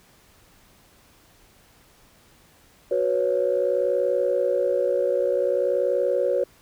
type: chord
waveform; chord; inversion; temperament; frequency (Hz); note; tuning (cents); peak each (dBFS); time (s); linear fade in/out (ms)
sine; F# suspended fourth; none; equal; 370 / 493.9 / 554.4; F#4 / B4 / C#5; 0 / 0 / 0; -26 / -23 / -22; 2.91-6.44; 5
effects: tanh soft clip ceiling -11 dBFS + pink hiss -56 dBFS RMS until 6.61 s